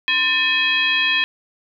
sine tone with frequency modulation, 2530 Hz, D#7, 28 cents sharp, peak -15 dBFS, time 0.08-1.24 s, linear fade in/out 0 ms, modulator 746 Hz, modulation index 1.3, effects none

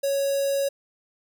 square tone with notch filter, 554.4 Hz, C#5, in tune, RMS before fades -24 dBFS, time 0.03-0.69 s, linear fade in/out 10 ms, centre 2000 Hz, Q 0.57, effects none

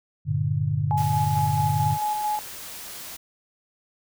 sine chord, G minor, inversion none, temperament equal, 98 / 116.54 / 146.83 Hz, G2 / Bb2 / D3, 0 / 0 / 0 cents, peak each -27 / -27 / -24 dBFS, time 0.25-1.98 s, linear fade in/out 50 ms
sine tone with tremolo, 844 Hz, G#5, 28 cents sharp, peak -22 dBFS, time 0.91-2.39 s, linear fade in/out 0 ms, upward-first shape square, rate 4.5 Hz, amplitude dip 30%
white noise, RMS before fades -38 dBFS, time 0.97-3.17 s, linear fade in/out 10 ms
clicks, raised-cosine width 0.5 ms, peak -26 dBFS, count 2, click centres 1.379 / 1.389 s
effects none

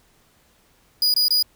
45% pulse tone bursts, 4915 Hz, D#8, 22 cents flat, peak -15 dBFS, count 3, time 1.02-1.426 s, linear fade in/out 2 ms, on 120 ms, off 23 ms, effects pink hiss -59 dBFS RMS until 1.55 s

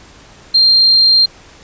sine tone, 4186 Hz, C8, in tune, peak -6 dBFS, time 0.54-1.26 s, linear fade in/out 10 ms, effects pink hiss -41 dBFS RMS until 1.63 s + resampled to 16000 Hz

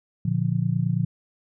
sine chord, Bb major, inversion none, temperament just, 116.54 / 145.68 / 174.81 Hz, Bb2 / D3 / F3, 0 / -14 / +2 cents, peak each -25 dBFS, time 0.25-1.05 s, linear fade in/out 5 ms, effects none

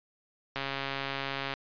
click train, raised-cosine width 0.3 ms, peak -17 dBFS, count 135, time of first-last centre 0.56-1.538 s, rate 137 Hz, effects resampled to 11025 Hz

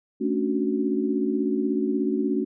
sine chord, D major seventh, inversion second, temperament equal, 220 / 277.2 / 293.7 / 370 Hz, A3 / C#4 / D4 / F#4, 0 / 0 / 0 / 0 cents, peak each -27 / -26 / -29 / -27 dBFS, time 0.2-2.45 s, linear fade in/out 20 ms, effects none

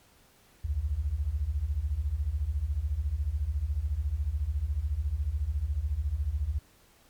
sine beating tone pair, 63.9 / 77.9 Hz, C2 / D#2, -40 / +3 cents, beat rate 14 Hz, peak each -31 / -29 dBFS, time 0.64-6.59 s, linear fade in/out 10 ms, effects pink hiss -61 dBFS RMS until 7.09 s + MP3 96 kbps

